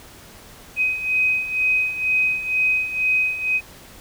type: beating tone pair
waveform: sine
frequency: 2516 / 2518.1 Hz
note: D#7 / D#7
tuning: +19 / +20 cents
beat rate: 2.1 Hz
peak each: -24 / -19 dBFS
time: 0.76-3.61 s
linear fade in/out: 50 ms
effects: pink hiss -44 dBFS RMS until 4 s